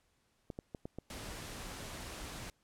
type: clicks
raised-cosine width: 2 ms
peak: -28 dBFS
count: 5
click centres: 0.502 / 0.589 / 0.748 / 0.855 / 0.986 s
type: noise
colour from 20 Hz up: pink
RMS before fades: -45 dBFS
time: 1.1-2.5 s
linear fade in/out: 2 ms
effects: pink hiss -75 dBFS RMS until 2.63 s + low-pass 11000 Hz 12 dB/octave